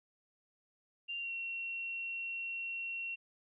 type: tone with pitch glide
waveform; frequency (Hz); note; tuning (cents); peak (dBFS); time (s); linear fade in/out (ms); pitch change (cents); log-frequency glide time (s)
sine; 2783 to 2730; F7 to F7; -7 to -40; -37; 1.08-3.16; 20; -33; 1.19-1.31
effects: none